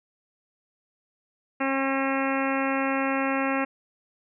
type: harmonic tone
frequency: 270 Hz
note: C#4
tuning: 45 cents flat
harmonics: 1 / 2 / 3 / 4 / 5 / 6 / 7 / 8 / 9 / 10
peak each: -27 / -30 / -32 / -33 / -34 / -35 / -35 / -36 / -37 / -37 dBFS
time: 1.6-3.65 s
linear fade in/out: 10 ms
effects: none